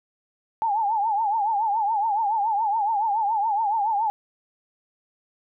sine tone with vibrato, 854 Hz, G#5, 48 cents sharp, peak -20 dBFS, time 0.62-4.1 s, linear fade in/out 0 ms, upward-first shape triangle, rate 7.1 Hz, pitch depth 150 cents each way, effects none

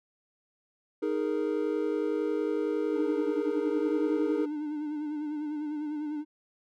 triangle chord, D# suspended fourth, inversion none, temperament equal, 311.1 / 415.3 / 466.2 Hz, D#4 / G#4 / A#4, 0 / 0 / 0 cents, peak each -29 / -29 / -30 dBFS, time 1.02-4.46 s, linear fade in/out 10 ms
triangle tone with vibrato, 300.3 Hz, D4, 39 cents sharp, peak -29 dBFS, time 2.91-6.25 s, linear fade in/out 50 ms, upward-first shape sine, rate 10 Hz, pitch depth 44 cents each way
effects none

